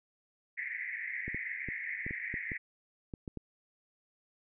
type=band-pass noise; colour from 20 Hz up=pink; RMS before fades=-39 dBFS; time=0.57-2.58 s; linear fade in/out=10 ms; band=1800 to 2200 Hz; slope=96 dB/octave
type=clicks; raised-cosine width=3 ms; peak=-27 dBFS; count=10; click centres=1.28 / 1.346 / 1.687 / 2.065 / 2.109 / 2.341 / 2.518 / 3.138 / 3.278 / 3.373 s
effects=none